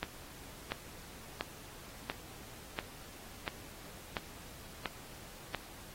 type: click train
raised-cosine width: 0.3 ms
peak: -18 dBFS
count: 9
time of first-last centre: 0.03-5.547 s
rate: 1.45 Hz
effects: pink hiss -52 dBFS RMS until 5.94 s + AAC 48 kbps